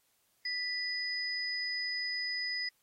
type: tone pair together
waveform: sine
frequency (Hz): 1975.5 / 4994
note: B6 / D#8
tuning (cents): 0 / +6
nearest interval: octave + major third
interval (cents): 1606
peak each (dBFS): -36 / -35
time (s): 0.45-2.69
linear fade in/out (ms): 5
effects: white hiss -73 dBFS RMS until 2.82 s + AAC 48 kbps